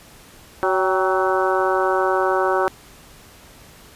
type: harmonic tone with a mistuned harmonic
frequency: 187.3 Hz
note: F#3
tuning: 21 cents sharp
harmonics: 2 / 3 / 4 / 5 / 6 / 7 / 8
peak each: -21 / -23 / -24 / -25 / -26 / -26 / -27 dBFS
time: 0.63-2.68 s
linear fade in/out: 0 ms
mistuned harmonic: 4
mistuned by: +49 cents
effects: pink hiss -46 dBFS RMS until 3.95 s + resampled to 32000 Hz